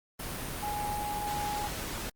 sine tone in noise, 830.6 Hz, G#5, in tune, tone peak -32 dBFS, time 0.62-1.68 s, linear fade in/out 10 ms, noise pink, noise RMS -37 dBFS, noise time 0.19-2.1 s, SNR +2 dB, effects Opus 32 kbps

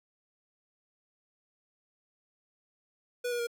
square tone with pitch steps, 488.8 / 480.1 / 471.6 Hz, B4 / B4 / A#4, -18 / -49 / +20 cents, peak -31 dBFS, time 3.24-3.471 s, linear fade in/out 10 ms, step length 77 ms, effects none

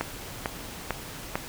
click train, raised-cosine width 0.5 ms, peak -11 dBFS, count 4, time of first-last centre 0.01-1.355 s, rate 2.23 Hz, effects pink hiss -40 dBFS RMS until 1.48 s

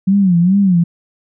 sine tone with vibrato, 185 Hz, F#3, in tune, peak -8 dBFS, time 0.07-0.84 s, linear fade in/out 10 ms, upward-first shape sine, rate 2.4 Hz, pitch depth 150 cents each way, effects none

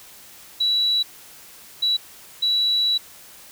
sine tone bursts at uneven times, 3925 Hz, B7, 11 cents flat, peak -17 dBFS, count 3, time 0.6-1.03 / 1.82-1.97 / 2.42-2.98 s, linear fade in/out 10 ms, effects white hiss -45 dBFS RMS until 3.51 s

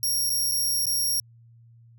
15% pulse tone with dropouts, 5588 Hz, F8, in tune, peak -17 dBFS, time 0.03-1.2 s, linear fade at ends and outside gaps 1 ms, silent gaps 0.296-0.302 / 0.514-0.519 / 0.856-0.867 s, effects added 116 Hz sine -50 dBFS peak until 1.98 s

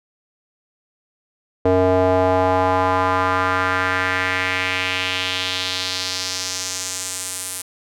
square tone with band-pass filter sweep, 92.5 Hz, F#2, in tune, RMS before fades -20 dBFS, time 1.65-7.62 s, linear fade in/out 5 ms, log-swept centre 520 to 10000 Hz, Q 2.2, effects none

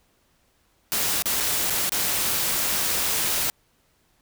white noise with dropouts, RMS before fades -24 dBFS, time 0.92-3.5 s, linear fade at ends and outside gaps 0 ms, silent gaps 1.222-1.257 / 1.402-1.406 / 1.699-1.705 / 1.894-1.92 s, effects pink hiss -65 dBFS RMS until 4.21 s

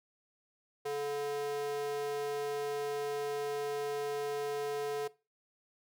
square tone with high-pass filter, 144.1 Hz, D3, 33 cents flat, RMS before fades -36 dBFS, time 0.85-5.08 s, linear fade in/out 10 ms, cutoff 490 Hz, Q 4.5, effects noise-tail reverb RT60 0.3 s tail -20 dB re dry

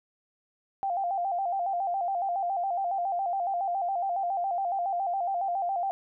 sine tone with vibrato, 740 Hz, F#5, in tune, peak -26 dBFS, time 0.83-5.91 s, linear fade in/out 0 ms, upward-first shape square, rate 7.2 Hz, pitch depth 98 cents each way, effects none

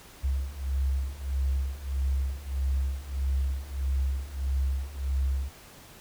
sine beating tone pair, 66.4 / 68 Hz, C2 / C#2, +26 / -33 cents, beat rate 1.6 Hz, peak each -30 / -28 dBFS, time 0.23-5.5 s, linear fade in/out 20 ms, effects pink hiss -50 dBFS RMS until 6 s

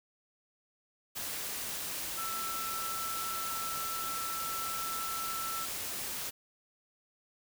sine tone in noise, 1330 Hz, E6, 15 cents sharp, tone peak -37 dBFS, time 2.17-5.66 s, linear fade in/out 20 ms, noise white, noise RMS -38 dBFS, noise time 1.15-6.31 s, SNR -2 dB, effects none

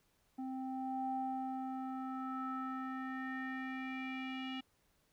square tone with low-pass filter sweep, 261.6 Hz, C4, in tune, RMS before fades -41 dBFS, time 0.38-4.61 s, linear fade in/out 10 ms, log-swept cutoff 600 to 2900 Hz, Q 5.4, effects pink hiss -75 dBFS RMS until 5.12 s

